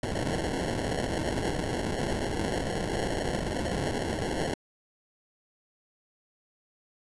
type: noise with sample-and-hold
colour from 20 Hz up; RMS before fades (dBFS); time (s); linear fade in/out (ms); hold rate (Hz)
violet; -30; 0.03-4.54; 2; 1225
effects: resampled to 24000 Hz